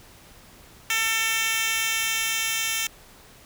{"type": "tone with high-pass filter sweep", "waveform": "10% pulse", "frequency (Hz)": 447.9, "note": "A4", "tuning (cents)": 31, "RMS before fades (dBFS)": -25, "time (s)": [0.9, 2.87], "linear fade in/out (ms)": 2, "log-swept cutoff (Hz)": [2200, 3300], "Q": 0.97, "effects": ["pink hiss -50 dBFS RMS until 3.45 s"]}